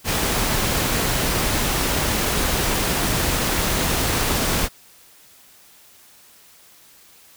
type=noise; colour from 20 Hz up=pink; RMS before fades=-21 dBFS; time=0.04-4.69 s; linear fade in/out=50 ms; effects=white hiss -50 dBFS RMS until 7.36 s